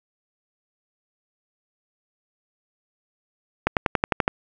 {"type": "accelerating click train", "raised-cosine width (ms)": 0.5, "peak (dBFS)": -3, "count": 8, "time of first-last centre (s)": [3.67, 4.279], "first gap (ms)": 98, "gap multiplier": 0.96, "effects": []}